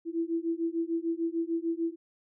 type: beating tone pair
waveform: sine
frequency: 329 / 335.7 Hz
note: E4 / E4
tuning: -3 / +32 cents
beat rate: 6.7 Hz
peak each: -31 dBFS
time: 0.05-1.96 s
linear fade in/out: 50 ms
effects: none